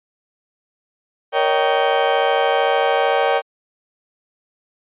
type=chord; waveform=35% pulse; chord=Eb dominant seventh; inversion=second; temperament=just; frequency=466.7 / 560 / 622.3 / 777.8 Hz; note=Bb4 / Db5 / Eb5 / G5; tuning=+2 / +18 / 0 / -14 cents; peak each=-19 / -18 / -22 / -17 dBFS; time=1.32-3.42 s; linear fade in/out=50 ms; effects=resampled to 8000 Hz